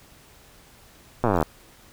slowing click train, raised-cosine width 1 ms, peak -7 dBFS, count 19, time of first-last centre 1.24-1.427 s, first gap 8 ms, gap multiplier 1.03, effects pink hiss -52 dBFS RMS until 1.92 s

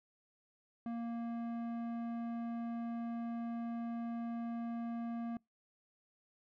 square tone with low-pass filter, 233.1 Hz, A#3, in tune, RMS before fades -40 dBFS, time 0.86-5.37 s, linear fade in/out 2 ms, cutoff 1100 Hz, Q 0.59, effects noise-tail reverb RT60 0.2 s tail -26 dB re dry

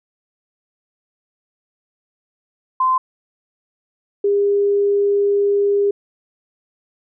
sine tone pair in turn, 1034 / 404.1 Hz, C6 / G#4, -21 / -47 cents, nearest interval octave + major third, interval 1626 cents, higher first, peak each -13 dBFS, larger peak neither, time 2.8-2.98 / 4.24-5.91 s, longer second, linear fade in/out 5 ms, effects none

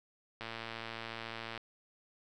click train, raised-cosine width 0.3 ms, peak -25 dBFS, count 134, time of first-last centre 0.41-1.577 s, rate 114 Hz, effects none

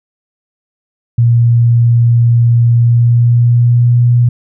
sine tone with pitch glide, 118.1 to 120.86 Hz, A#2 to B2, +23 to -37 cents, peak -5 dBFS, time 1.18-4.29 s, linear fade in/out 5 ms, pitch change +40 cents, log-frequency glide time 2.73-3.98 s, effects none

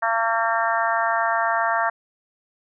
harmonic tone, 227.6 Hz, A#3, 41 cents flat, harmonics 3 / 4 / 5 / 6 / 7 / 8, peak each -24 / -25 / -26 / -27 / -27 / -28 dBFS, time 0.02-1.9 s, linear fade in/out 10 ms, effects none

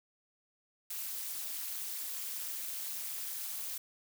blue noise with amplitude modulation, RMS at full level -36 dBFS, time 0.9-3.78 s, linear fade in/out 5 ms, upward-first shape sine, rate 222 Hz, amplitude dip 85%, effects none

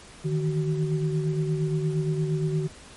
sine tone cluster, 153.3 / 161.9 / 376.7 Hz, D#3 / E3 / F#4, -25 / -31 / +31 cents, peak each -24 / -32 / -30 dBFS, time 0.24-2.68 s, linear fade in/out 20 ms, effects pink hiss -47 dBFS RMS until 2.96 s + MP3 48 kbps

